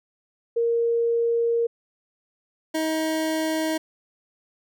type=tone pair in turn; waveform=sine / 25% pulse; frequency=466.2 / 316.8 Hz; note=A#4 / D#4; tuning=0 / +31 cents; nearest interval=perfect fifth; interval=669 cents; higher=first; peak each=-19 dBFS; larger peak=neither; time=0.56-1.67 / 2.74-3.78 s; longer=first; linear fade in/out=10 ms; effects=none